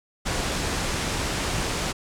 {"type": "low-pass noise", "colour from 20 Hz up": "pink", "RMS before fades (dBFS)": -27, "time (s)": [0.25, 1.93], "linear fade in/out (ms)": 20, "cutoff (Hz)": 9100, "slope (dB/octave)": 24, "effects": []}